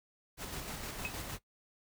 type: noise with tremolo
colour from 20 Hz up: pink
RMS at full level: -41 dBFS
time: 0.37-1.39 s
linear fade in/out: 50 ms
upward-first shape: square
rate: 6.5 Hz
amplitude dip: 30%
type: tone with exponential decay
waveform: sine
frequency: 2558 Hz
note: D#7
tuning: 47 cents sharp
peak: -31 dBFS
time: 1.05-1.13 s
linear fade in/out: 0 ms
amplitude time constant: 16 ms
effects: noise-tail reverb RT60 0.1 s tail -18 dB re dry